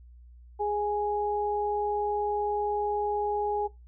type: tone pair together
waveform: sine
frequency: 414.7 / 830.6 Hz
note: G#4 / G#5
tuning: -3 / 0 cents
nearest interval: octave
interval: 1203 cents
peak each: -29 / -28 dBFS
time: 0.59-3.68 s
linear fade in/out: 20 ms
effects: noise-tail reverb RT60 0.2 s tail -19 dB re dry + added 60 Hz sine -48 dBFS peak until 3.87 s